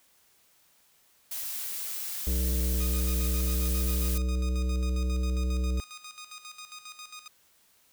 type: noise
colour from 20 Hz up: blue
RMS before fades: -35 dBFS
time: 1.31-4.18 s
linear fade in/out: 5 ms
type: harmonic tone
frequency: 63 Hz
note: B1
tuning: 35 cents sharp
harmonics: 1 / 3 / 5 / 7 / 9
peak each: -25 / -37 / -42 / -43 / -49 dBFS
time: 2.27-5.8 s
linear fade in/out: 0 ms
type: tone with tremolo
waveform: 10% pulse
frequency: 1238 Hz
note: D#6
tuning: 9 cents flat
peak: -33 dBFS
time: 2.8-7.28 s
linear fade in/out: 5 ms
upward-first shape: square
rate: 7.4 Hz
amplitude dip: 70%
effects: white hiss -64 dBFS RMS until 7.92 s